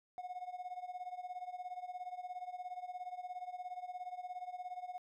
triangle tone with tremolo, 726 Hz, F#5, 33 cents flat, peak -36 dBFS, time 0.18-4.98 s, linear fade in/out 0 ms, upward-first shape sine, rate 17 Hz, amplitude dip 85%, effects tanh soft clip ceiling -35 dBFS

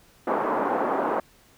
white band-pass noise, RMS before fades -25 dBFS, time 0.27-1.2 s, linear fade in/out 5 ms, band 230 to 1100 Hz, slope 24 dB/octave, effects pink hiss -57 dBFS RMS until 1.57 s

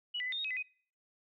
sine tone with pitch steps, 2930 / 1986 / 2018 / 3654 / 3745 / 2547 / 2014 / 2508 Hz, F#7 / B6 / B6 / A#7 / A#7 / D#7 / B6 / D#7, -18 / +9 / +37 / -35 / +7 / +40 / +33 / +13 cents, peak -34 dBFS, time 0.14-0.628 s, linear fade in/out 10 ms, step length 61 ms, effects noise-tail reverb RT60 0.5 s tail -24 dB re dry

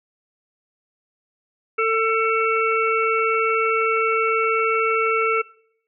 harmonic tone, 446.8 Hz, A4, 27 cents sharp, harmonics 1 / 3 / 5 / 6, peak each -21 / -21 / -25 / -28 dBFS, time 1.78-5.42 s, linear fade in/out 10 ms, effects noise-tail reverb RT60 0.7 s tail -23 dB re dry

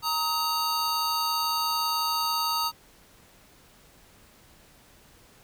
square tone cluster, 931 / 1262 / 4577 Hz, A#5 / D#6 / D8, -2 / +24 / -45 cents, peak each -30 dBFS, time 0.02-2.72 s, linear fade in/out 50 ms, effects pink hiss -56 dBFS RMS until 5.43 s

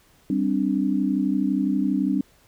sine chord, G suspended fourth, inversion none, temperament equal, 196 / 261.6 / 293.7 Hz, G3 / C4 / D4, 0 / 0 / 0 cents, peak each -24 dBFS, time 0.3-2.21 s, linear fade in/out 2 ms, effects pink hiss -58 dBFS RMS until 2.47 s

